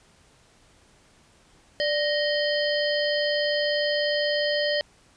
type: harmonic tone with a mistuned harmonic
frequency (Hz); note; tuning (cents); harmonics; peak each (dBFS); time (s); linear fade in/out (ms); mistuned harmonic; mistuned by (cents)
622.3; D#5; 0; 1 / 3 / 5 / 7 / 8; -24 / -29 / -31 / -32 / -33; 1.8-4.81; 0; 1; -95
effects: pink hiss -58 dBFS RMS until 5.16 s + resampled to 22050 Hz